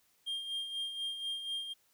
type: tone with tremolo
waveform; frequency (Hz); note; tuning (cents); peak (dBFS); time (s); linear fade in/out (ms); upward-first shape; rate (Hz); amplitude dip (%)
triangle; 3207; G7; +39; -32; 0.26-1.74; 20; sine; 4.1; 55
effects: white hiss -71 dBFS RMS until 1.93 s